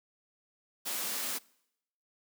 white high-pass noise, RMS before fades -35 dBFS, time 0.85-1.39 s, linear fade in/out 20 ms, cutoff 180 Hz, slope 96 dB/octave, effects noise-tail reverb RT60 0.8 s tail -24 dB re dry

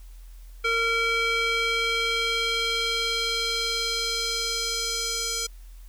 square tone with band-pass filter sweep, 459.3 Hz, A#4, 26 cents flat, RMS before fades -26 dBFS, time 0.64-5.47 s, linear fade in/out 10 ms, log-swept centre 2100 to 6100 Hz, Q 1.8, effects added 42 Hz sine -41 dBFS peak until 5.88 s + white hiss -59 dBFS RMS until 5.88 s

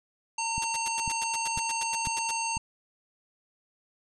harmonic tone, 910 Hz, A#5, 42 cents flat, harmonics 1 / 3 / 5 / 7 / 9, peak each -31 / -34 / -39 / -35 / -39 dBFS, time 0.38-2.58 s, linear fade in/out 5 ms
click train, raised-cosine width 5 ms, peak -24 dBFS, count 5, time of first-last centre 0.58-2.57 s, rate 2.01 Hz
white noise bursts, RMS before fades -35 dBFS, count 15, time 0.62-2.31 s, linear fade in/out 2 ms, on 24 ms, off 95 ms
effects resampled to 24000 Hz

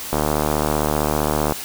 click train, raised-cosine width 1 ms, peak -5 dBFS, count 106, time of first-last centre 0.13-1.523 s, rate 75.4 Hz, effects white hiss -31 dBFS RMS until 1.64 s

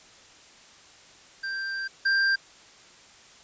square tone pair in turn, 1576 / 1583.5 Hz, G6 / G6, +9 / +17 cents, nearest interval unison, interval 8 cents, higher second, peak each -30 / -21 dBFS, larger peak second, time 1.43-1.88 / 2.05-2.36 s, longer first, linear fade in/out 10 ms, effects white hiss -52 dBFS RMS until 3.43 s + resampled to 16000 Hz

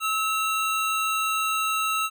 square tone pair together, 1296.5 / 2736 Hz, E6 / F7, -29 / -36 cents, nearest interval octave + minor second, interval 1293 cents, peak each -25 / -29 dBFS, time 0-2.1 s, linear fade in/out 50 ms, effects none

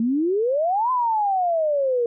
sine exponential two-way sweep, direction up then down, 220 to 1033 to 465.2 Hz, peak -18 dBFS, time 0-2.06 s, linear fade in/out 2 ms, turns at 0.91 s, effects none

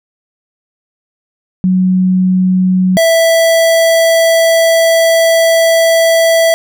sine / square tone pair in turn, 185 / 659.3 Hz, F#3 / E5, 0 / 0 cents, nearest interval octave + minor seventh, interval 2200 cents, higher second, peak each -7 dBFS, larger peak neither, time 1.64-2.97 / 2.97-6.54 s, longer second, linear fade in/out 0 ms, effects none

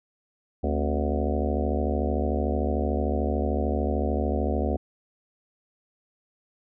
harmonic tone with a mistuned harmonic, 73.42 Hz, D2, in tune, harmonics 1 / 3 / 4 / 5 / 6 / 7 / 8 / 9 / 10, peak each -26 / -31 / -32 / -33 / -34 / -34 / -35 / -36 / -36 dBFS, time 0.63-4.77 s, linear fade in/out 10 ms, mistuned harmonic 4, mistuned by -150 cents, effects none

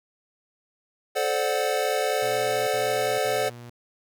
square chord, D dominant seventh, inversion second, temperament equal with one note detuned, 433.7 / 523.3 / 587.3 / 740 Hz, A4 / C5 / D5 / F#5, -25 / 0 / 0 / 0 cents, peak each -29 dBFS, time 1.15-3.5 s, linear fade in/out 20 ms
sawtooth tone bursts, 120 Hz, B2, 49 cents flat, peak -36 dBFS, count 3, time 2.22-3.698 s, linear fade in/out 5 ms, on 450 ms, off 64 ms
effects none

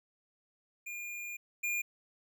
square tone pair in turn, 2416 / 2416 Hz, D7 / D7, +48 / +48 cents, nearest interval unison, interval 0 cents, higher neither, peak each -40 / -32 dBFS, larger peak second, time 0.86-1.37 / 1.63-1.82 s, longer first, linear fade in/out 10 ms, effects none

